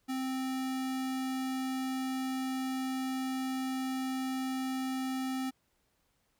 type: tone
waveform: square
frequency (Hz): 261.6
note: C4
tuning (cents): 0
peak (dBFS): -33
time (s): 0.08-5.51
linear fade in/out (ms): 20
effects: pink hiss -75 dBFS RMS until 6.39 s